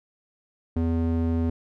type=tone with band-pass filter; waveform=square; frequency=82.41 Hz; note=E2; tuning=in tune; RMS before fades=-24 dBFS; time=0.76-1.5 s; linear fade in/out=5 ms; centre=210 Hz; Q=1.2; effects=none